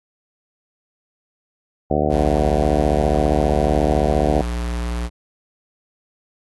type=harmonic tone; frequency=74.6 Hz; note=D2; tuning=28 cents sharp; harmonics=1 / 2 / 3 / 4 / 5 / 6 / 7 / 8 / 9 / 10; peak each=-25 / -25 / -25 / -25 / -25 / -25 / -25 / -25 / -25 / -25 dBFS; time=1.9-4.42 s; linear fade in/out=10 ms
type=tone; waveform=square; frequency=59.3 Hz; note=A#1; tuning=30 cents sharp; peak=-22 dBFS; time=2.09-5.1 s; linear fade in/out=50 ms
effects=AAC 32 kbps